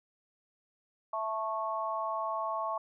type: chord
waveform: sine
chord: A major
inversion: second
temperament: just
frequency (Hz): 660 / 880 / 1100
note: E5 / A5 / C#6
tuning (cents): +2 / 0 / -14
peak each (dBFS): -36 / -37 / -34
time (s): 1.13-2.78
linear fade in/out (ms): 5
effects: none